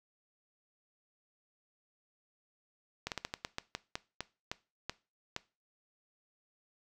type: slowing click train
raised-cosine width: 0.2 ms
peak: -18 dBFS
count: 13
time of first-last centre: 3.07-5.364 s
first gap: 48 ms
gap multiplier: 1.23
effects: noise-tail reverb RT60 0.3 s tail -19 dB re dry